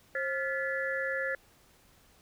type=tone cluster; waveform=sine; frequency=534 / 1394 / 1723 / 1973 Hz; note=C5 / F6 / A6 / B6; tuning=+35 / -4 / -37 / -2 cents; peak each=-34 / -39 / -33 / -39 dBFS; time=0.15-1.35 s; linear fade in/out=2 ms; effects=pink hiss -62 dBFS RMS until 2.21 s